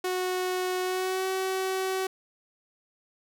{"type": "tone with pitch glide", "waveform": "sawtooth", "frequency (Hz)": [367.3, 378.5], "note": ["F#4", "F#4"], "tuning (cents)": [-13, 39], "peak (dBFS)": -23, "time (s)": [0.04, 2.07], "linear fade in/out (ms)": 5, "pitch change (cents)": 52, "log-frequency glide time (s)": [0.82, 1.27], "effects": []}